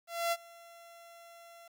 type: tone with ADSR envelope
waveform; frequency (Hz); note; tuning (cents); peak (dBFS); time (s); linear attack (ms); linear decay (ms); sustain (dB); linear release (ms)
sawtooth; 680; F5; -46; -24; 0.07-1.68; 250; 44; -24; 5
effects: 11-bit

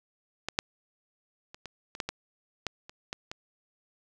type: clicks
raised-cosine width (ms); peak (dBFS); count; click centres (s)
0.2; -14 / -7 / -27 / -23 / -25 / -12 / -15 / -13 / -27 / -17 / -20; 11; 0.486 / 0.589 / 1.545 / 1.657 / 1.951 / 2.002 / 2.09 / 2.667 / 2.895 / 3.129 / 3.315
effects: none

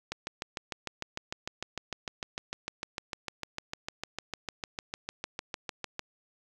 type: click train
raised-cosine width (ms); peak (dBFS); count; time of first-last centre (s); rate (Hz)
0.2; -17; 40; 0.12-5.993; 6.64
effects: 9-bit

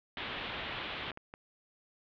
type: low-pass noise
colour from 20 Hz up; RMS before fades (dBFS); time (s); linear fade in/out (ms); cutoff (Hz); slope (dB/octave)
white; -40; 0.17-1.11; 2; 3600; 48
type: clicks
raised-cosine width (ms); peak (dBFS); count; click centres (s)
0.5; -30; 7; 0.371 / 0.501 / 0.597 / 1.036 / 1.117 / 1.174 / 1.339
effects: none

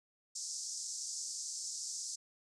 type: band-pass noise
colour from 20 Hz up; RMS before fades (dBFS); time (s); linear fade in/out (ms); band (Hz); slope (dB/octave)
pink; -42; 0.35-2.16; 10; 5100 to 8200; 48
effects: none

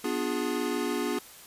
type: chord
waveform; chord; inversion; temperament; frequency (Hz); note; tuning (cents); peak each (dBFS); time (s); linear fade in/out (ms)
square; B diminished seventh; none; equal with one note detuned; 246.9 / 293.7 / 354.7 / 415.3; B3 / D4 / F4 / Ab4; 0 / 0 / +27 / 0; -34; 0.04-1.19; 5
effects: white hiss -49 dBFS RMS until 1.46 s + resampled to 32000 Hz

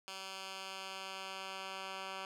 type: tone with band-pass filter sweep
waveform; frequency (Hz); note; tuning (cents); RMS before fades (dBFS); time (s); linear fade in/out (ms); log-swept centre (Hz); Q
10% pulse; 191.4; G3; -41; -45; 0.08-2.25; 0; 3900 to 2200; 0.82
effects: none

